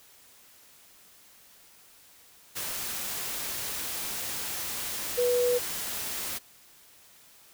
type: tone in noise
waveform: sine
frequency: 490 Hz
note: B4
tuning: 14 cents flat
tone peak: -22 dBFS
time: 5.17-5.59 s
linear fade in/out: 20 ms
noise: white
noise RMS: -34 dBFS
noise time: 2.55-6.39 s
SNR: +9 dB
effects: white hiss -56 dBFS RMS until 7.53 s